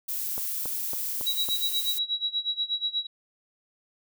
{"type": "noise", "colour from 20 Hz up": "violet", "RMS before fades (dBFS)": -31, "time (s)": [0.08, 1.99], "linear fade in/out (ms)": 10}
{"type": "click train", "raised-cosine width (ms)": 1, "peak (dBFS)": -24, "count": 5, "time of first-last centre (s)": [0.38, 1.488], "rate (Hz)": 3.61}
{"type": "tone with tremolo", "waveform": "sine", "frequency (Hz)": 3883, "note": "B7", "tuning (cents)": -30, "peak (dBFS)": -23, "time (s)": [1.26, 3.07], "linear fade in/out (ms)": 10, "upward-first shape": "sine", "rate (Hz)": 8.3, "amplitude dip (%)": 90}
{"effects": []}